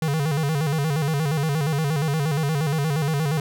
square tone with vibrato, 150 Hz, D3, 37 cents sharp, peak -21 dBFS, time 0.02-3.4 s, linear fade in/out 2 ms, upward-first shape square, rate 8.5 Hz, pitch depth 110 cents each way, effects none

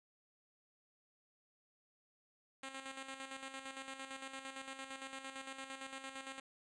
5% pulse tone with tremolo, 268 Hz, C4, 42 cents sharp, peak -33 dBFS, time 2.63-6.4 s, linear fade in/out 5 ms, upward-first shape square, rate 8.8 Hz, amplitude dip 55%, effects resampled to 24000 Hz

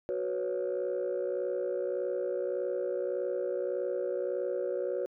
sine chord, F# suspended fourth, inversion none, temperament just, 370 / 493.3 / 555 Hz, F#4 / B4 / C#5, 0 / -2 / +2 cents, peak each -33 dBFS, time 0.09-5.06 s, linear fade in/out 0 ms, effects tanh soft clip ceiling -24 dBFS

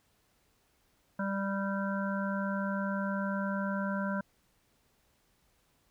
harmonic tone with a mistuned harmonic, 197.1 Hz, G3, 10 cents sharp, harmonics 1 / 3 / 5 / 7 / 8, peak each -32 / -38 / -40 / -41 / -40 dBFS, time 1.19-4.21 s, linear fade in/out 5 ms, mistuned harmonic 8, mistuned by -29 cents, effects pink hiss -71 dBFS RMS until 5.9 s

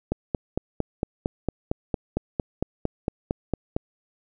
click train, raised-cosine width 2 ms, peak -10 dBFS, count 17, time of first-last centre 0.12-3.765 s, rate 4.39 Hz, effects none

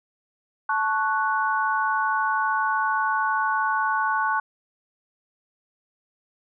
sine chord, F# minor, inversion first, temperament equal with one note detuned, 875.9 / 1108.7 / 1480 Hz, A5 / C#6 / F#6, -8 / 0 / 0 cents, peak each -25 dBFS, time 0.69-4.4 s, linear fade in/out 5 ms, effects none

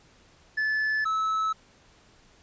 triangle tone pair in turn, 1736 / 1300.5 Hz, A6 / E6, -24 / -24 cents, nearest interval perfect fourth, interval 500 cents, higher first, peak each -22 dBFS, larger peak neither, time 0.57-1.05 / 1.05-1.53 s, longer neither, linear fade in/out 10 ms, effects pink hiss -58 dBFS RMS until 2.42 s + resampled to 16000 Hz

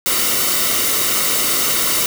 white noise with comb filter, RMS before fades -17 dBFS, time 0.06-2.06 s, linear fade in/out 0 ms, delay 1.2 ms, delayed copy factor -0.55, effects none

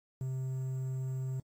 triangle tone with quantisation, 130.9 Hz, C3, 1 cent sharp, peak -31 dBFS, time 0.21-1.4 s, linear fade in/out 2 ms, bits 10, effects AAC 48 kbps

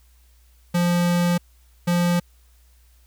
square tone bursts at uneven times, 174.61 Hz, F3, in tune, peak -18 dBFS, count 2, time 0.74-1.38 / 1.87-2.2 s, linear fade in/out 10 ms, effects added 60 Hz sine -52 dBFS peak until 3.06 s + white hiss -62 dBFS RMS until 3.06 s

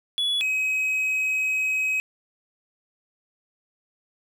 triangle tone pair in turn, 3399 / 2539 Hz, G#7 / D#7, +39 / +34 cents, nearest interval perfect fourth, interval 505 cents, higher first, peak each -20 dBFS, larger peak neither, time 0.18-0.41 / 0.41-2 s, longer second, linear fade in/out 0 ms, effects none

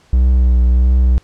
triangle tone with vibrato, 62.1 Hz, B1, 10 cents sharp, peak -6 dBFS, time 0.13-1.18 s, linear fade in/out 0 ms, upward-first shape triangle, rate 1.5 Hz, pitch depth 38 cents each way, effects pink hiss -51 dBFS RMS until 1.23 s + low-pass 7000 Hz 12 dB/octave

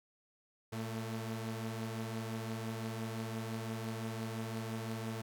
sawtooth tone pair together, 113.82 / 221.8 Hz, A#2 / A3, -41 / +14 cents, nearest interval octave, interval 1155 cents, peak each -36 / -38 dBFS, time 0.72-5.22 s, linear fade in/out 10 ms, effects none

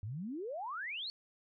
sine exponential sweep, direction up, 94.4 to 4513 Hz, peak -38 dBFS, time 0.03-1.1 s, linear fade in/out 0 ms, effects none

